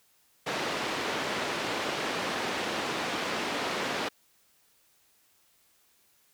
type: band-pass noise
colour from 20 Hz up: pink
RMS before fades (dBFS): -32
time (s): 0.46-4.09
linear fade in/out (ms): 10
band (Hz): 290 to 4000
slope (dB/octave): 12
effects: white hiss -66 dBFS RMS until 6.33 s